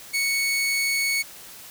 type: tone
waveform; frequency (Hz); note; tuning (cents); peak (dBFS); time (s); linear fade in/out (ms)
sawtooth; 2217; C#7; 0; -18; 0.13-1.23; 20
effects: white hiss -43 dBFS RMS until 1.7 s